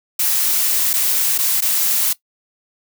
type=noise with dropouts; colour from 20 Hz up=blue; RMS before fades=-17 dBFS; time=0.19-2.13 s; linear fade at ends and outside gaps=5 ms; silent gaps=0.932-0.937 / 1.379-1.386 / 1.607-1.62 s; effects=noise-tail reverb RT60 0.1 s tail -18 dB re dry